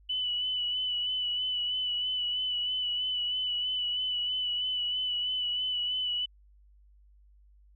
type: tone with vibrato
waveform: sine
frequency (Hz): 2978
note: F#7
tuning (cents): +11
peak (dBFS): -28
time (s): 0.09-6.26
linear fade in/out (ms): 10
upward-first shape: sine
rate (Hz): 3.1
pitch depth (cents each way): 28
effects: added 50 Hz sine -56 dBFS peak until 7.75 s